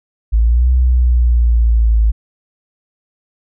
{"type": "linear two-way sweep", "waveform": "sine", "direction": "up then down", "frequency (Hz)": [53.5, 63.4, 54.1], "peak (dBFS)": -8, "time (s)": [0.32, 2.12], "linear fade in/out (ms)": 20, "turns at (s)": 0.71, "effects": []}